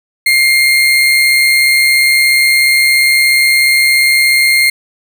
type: tone with amplitude modulation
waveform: 35% pulse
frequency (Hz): 2119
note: C7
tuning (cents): +21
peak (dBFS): -4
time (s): 0.26-4.7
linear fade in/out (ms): 5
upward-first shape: sine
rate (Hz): 137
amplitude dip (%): 30
effects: none